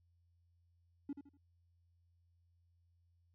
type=tone with echo; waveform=triangle; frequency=282.8 Hz; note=C#4; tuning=35 cents sharp; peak=-35 dBFS; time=1.09-1.13 s; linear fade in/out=5 ms; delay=81 ms; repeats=3; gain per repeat=-10 dB; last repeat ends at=1.373 s; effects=tanh soft clip ceiling -35 dBFS + added 86 Hz sine -70 dBFS peak until 3.34 s